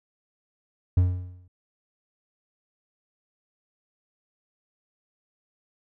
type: tone with exponential decay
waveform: triangle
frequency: 90.3 Hz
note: F#2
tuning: 42 cents flat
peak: -12 dBFS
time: 0.97-1.48 s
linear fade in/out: 5 ms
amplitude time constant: 110 ms
effects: none